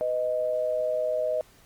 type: tone pair together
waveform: sine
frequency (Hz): 502 / 622.3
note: B4 / D#5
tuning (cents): +28 / 0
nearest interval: major third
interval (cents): 372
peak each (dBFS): -30 / -25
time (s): 0.01-1.41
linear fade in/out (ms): 0
effects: pink hiss -57 dBFS RMS until 1.65 s + Opus 32 kbps